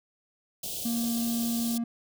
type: band-stop noise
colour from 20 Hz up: white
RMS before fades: -35 dBFS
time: 0.63-1.78 s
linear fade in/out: 5 ms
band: 730 to 2900 Hz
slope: 48 dB/octave
type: tone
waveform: triangle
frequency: 233.1 Hz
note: A#3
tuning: in tune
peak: -25 dBFS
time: 0.85-1.84 s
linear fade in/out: 5 ms
effects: none